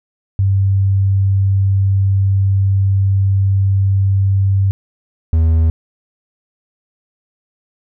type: tone pair in turn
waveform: sine / triangle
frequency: 97.5 / 81.07 Hz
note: G2 / E2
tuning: -9 / -28 cents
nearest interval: minor third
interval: 319 cents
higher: first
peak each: -10 / -7 dBFS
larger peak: second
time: 0.39-4.71 / 5.33-5.7 s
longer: first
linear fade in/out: 0 ms
effects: none